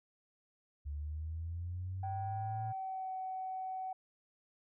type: exponential sweep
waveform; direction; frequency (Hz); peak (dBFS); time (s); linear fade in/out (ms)
sine; up; 71.4 to 113.7; -37; 0.85-2.73; 20
type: tone with pitch glide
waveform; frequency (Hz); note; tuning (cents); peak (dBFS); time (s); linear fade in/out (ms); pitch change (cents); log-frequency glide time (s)
sine; 774 to 753.3; G5 to F#5; -22 to +31; -37; 2.03-3.93; 5; -47; 2.45-3.13
effects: tanh soft clip ceiling -30 dBFS